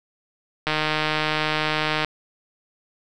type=click train; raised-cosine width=0.3 ms; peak=-6 dBFS; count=213; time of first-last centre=0.67-2.047 s; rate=154 Hz; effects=none